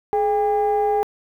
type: tone pair together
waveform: sine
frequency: 423.2 / 803 Hz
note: G#4 / G5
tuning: +33 / +41 cents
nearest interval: major seventh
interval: 1108 cents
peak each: -18 dBFS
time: 0.13-1.03 s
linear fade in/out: 0 ms
effects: tanh soft clip ceiling -12 dBFS + 9-bit